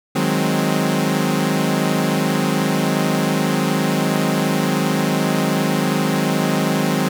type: chord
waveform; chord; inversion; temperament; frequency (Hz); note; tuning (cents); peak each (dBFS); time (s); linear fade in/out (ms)
sawtooth; Ab dominant seventh; second; equal; 155.56 / 185 / 207.7 / 261.6; Eb3 / Gb3 / Ab3 / C4; 0 / 0 / 0 / 0; -18; 0.15-7.09; 10
effects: none